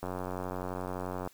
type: click train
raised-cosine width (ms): 1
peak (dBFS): -22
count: 115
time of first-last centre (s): 0.03-1.275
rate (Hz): 91.6
effects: white hiss -61 dBFS RMS until 1.33 s